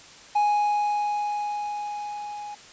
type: tone with level ramp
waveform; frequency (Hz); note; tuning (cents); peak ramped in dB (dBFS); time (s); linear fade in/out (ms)
triangle; 830.6; G#5; 0; -16 to -32; 0.35-2.55; 10
effects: white hiss -47 dBFS RMS until 2.72 s + resampled to 16000 Hz